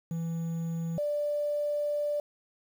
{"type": "tone pair in turn", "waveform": ["triangle", "sine"], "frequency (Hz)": [165.7, 588.1], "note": ["E3", "D5"], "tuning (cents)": [9, 2], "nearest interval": "octave + minor seventh", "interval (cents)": 2193, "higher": "second", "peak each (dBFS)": [-28, -27], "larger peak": "second", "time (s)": [[0.11, 0.98], [0.98, 2.2]], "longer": "second", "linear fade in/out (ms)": 2, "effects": ["9-bit"]}